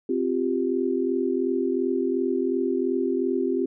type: chord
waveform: sine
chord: C suspended fourth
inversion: none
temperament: equal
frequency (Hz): 261.6 / 349.2 / 392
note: C4 / F4 / G4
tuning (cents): 0 / 0 / 0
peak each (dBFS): -26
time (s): 0.09-3.66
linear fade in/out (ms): 5
effects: none